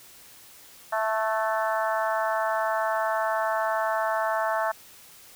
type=harmonic tone with a mistuned harmonic; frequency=220 Hz; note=A3; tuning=in tune; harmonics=3 / 4 / 5 / 6 / 7 / 8; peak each=-27 / -29 / -31 / -33 / -34 / -35 dBFS; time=0.92-4.72 s; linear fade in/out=10 ms; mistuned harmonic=7; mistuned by=-23 cents; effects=white hiss -50 dBFS RMS until 5.35 s